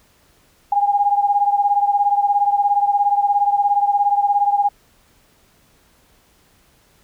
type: beating tone pair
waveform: sine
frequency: 810 / 827 Hz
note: G#5 / G#5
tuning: -43 / -8 cents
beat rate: 17 Hz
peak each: -15 / -19 dBFS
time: 0.72-4.69 s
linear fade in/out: 5 ms
effects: pink hiss -56 dBFS RMS until 7.03 s